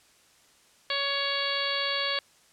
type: harmonic tone with a mistuned harmonic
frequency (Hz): 559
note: C#5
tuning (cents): +14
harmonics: 1 / 2 / 3 / 4 / 5 / 6 / 7 / 8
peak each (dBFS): -35 / -35 / -34 / -35 / -36 / -33 / -36 / -33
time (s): 0.9-2.19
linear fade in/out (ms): 2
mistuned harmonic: 7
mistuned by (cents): -17
effects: white hiss -60 dBFS RMS until 2.52 s + low-pass 9000 Hz 12 dB/octave